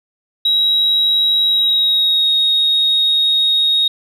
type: tone with pitch glide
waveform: sine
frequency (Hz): 3848 to 3749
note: B7 to A#7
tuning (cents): -46 to +9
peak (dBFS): -10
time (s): 0.45-3.88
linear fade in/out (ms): 5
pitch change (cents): -45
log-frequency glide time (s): 1.45-2.3
effects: tanh soft clip ceiling -7 dBFS